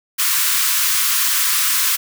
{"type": "high-pass noise", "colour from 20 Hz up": "white", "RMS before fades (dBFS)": -17, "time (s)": [0.18, 1.97], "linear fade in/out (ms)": 20, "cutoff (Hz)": 1000, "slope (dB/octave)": 96, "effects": []}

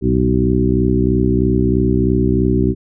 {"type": "harmonic tone with a mistuned harmonic", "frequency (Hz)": 63.1, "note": "B1", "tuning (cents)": 38, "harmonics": [1, 2, 3, 4, 5, 6], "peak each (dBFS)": [-19, -19, -19, -19, -19, -19], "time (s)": [0.01, 2.75], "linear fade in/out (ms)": 50, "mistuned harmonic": 2, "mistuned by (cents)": -80, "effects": []}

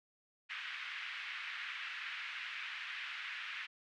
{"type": "band-pass noise", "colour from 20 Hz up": "white", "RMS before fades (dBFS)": -44, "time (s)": [0.49, 3.67], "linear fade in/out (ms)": 20, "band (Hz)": [1500, 2700], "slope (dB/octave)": 24, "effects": []}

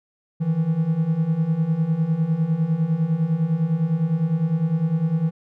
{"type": "beating tone pair", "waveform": "triangle", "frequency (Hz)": [155.1, 165], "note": ["D#3", "E3"], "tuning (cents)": [-5, 2], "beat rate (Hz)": 9.9, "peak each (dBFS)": [-22, -18], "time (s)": [0.4, 5.31], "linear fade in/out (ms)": 20, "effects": []}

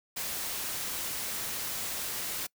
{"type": "noise", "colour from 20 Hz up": "white", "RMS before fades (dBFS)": -35, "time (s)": [0.16, 2.47], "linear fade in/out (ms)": 10, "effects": ["noise-tail reverb RT60 0.1 s tail -24 dB re dry"]}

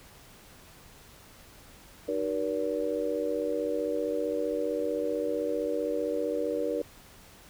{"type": "harmonic tone with a mistuned harmonic", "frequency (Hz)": 95.5, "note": "G2", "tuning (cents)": -45, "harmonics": [3, 4, 5, 6], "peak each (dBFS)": [-34, -37, -30, -33], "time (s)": [2.08, 6.82], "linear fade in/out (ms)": 5, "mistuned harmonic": 3, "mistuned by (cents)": 120, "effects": ["pink hiss -53 dBFS RMS until 7.49 s"]}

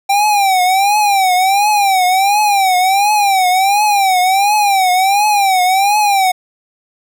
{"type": "tone with vibrato", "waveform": "square", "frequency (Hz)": 784, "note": "G5", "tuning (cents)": 0, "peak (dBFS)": -10, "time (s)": [0.09, 6.32], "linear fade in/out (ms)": 10, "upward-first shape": "triangle", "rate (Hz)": 1.4, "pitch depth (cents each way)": 150, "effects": []}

